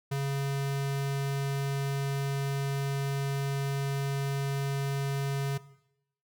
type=tone; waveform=square; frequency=138.59 Hz; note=C#3; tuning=in tune; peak=-29 dBFS; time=0.11-5.58 s; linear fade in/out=10 ms; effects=noise-tail reverb RT60 0.8 s tail -17 dB re dry